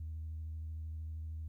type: tone with vibrato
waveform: sine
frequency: 79.2 Hz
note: D#2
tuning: 31 cents sharp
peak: -38 dBFS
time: 0-1.48 s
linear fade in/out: 5 ms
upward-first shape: sine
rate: 13 Hz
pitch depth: 20 cents each way
effects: tanh soft clip ceiling -36 dBFS + 13-bit